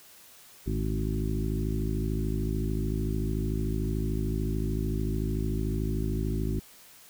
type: harmonic tone with a mistuned harmonic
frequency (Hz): 53.5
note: A1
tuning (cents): -48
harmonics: 1 / 2 / 3 / 4 / 5 / 6 / 7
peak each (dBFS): -30 / -33 / -35 / -36 / -37 / -38 / -38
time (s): 0.66-6.6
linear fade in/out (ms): 10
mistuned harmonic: 3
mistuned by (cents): -53
effects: white hiss -53 dBFS RMS until 7.09 s